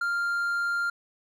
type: tone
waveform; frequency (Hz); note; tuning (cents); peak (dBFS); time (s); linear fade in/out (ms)
triangle; 1396; F6; -1; -23; 0.01-0.9; 5
effects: none